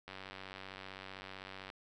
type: click train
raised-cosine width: 0.3 ms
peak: -30 dBFS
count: 156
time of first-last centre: 0.08-1.701 s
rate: 95.6 Hz
effects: none